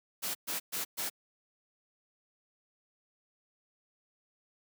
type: noise bursts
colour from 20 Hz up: white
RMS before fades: -35 dBFS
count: 4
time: 0.22-1.1 s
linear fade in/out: 20 ms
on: 130 ms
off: 120 ms
effects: high-pass 150 Hz 12 dB/octave